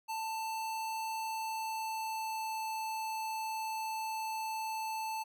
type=tone with pitch glide; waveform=square; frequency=887 to 880.9 Hz; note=A5 to A5; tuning=+14 to +2 cents; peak=-36 dBFS; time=0.08-5.24 s; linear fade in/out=20 ms; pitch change=-12 cents; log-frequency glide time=1.17-2.65 s; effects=none